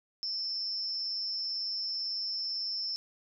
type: tone with amplitude modulation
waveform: sine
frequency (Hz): 5300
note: E8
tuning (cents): +9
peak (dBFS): -28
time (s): 0.23-2.96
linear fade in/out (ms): 0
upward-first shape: sine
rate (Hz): 218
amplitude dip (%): 85
effects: none